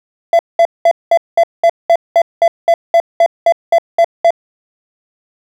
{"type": "tone bursts", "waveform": "triangle", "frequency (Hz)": 675, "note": "E5", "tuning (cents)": 41, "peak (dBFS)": -3, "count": 16, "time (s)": [0.33, 4.306], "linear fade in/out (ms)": 2, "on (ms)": 61, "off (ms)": 200, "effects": []}